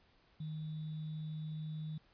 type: tone with sample-and-hold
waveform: sine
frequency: 155.56 Hz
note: D#3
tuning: in tune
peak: -39 dBFS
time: 0.4-1.98 s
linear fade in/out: 5 ms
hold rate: 3675 Hz
effects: pink hiss -69 dBFS RMS until 2.13 s + resampled to 11025 Hz